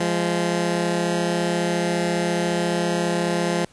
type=tone pair together; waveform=15% pulse; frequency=173.13 / 207.7 Hz; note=F3 / G#3; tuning=-15 / 0 cents; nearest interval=minor third; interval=315 cents; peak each=-15 / -20 dBFS; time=0-3.65 s; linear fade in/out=5 ms; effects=pink hiss -54 dBFS RMS until 3.72 s + resampled to 24000 Hz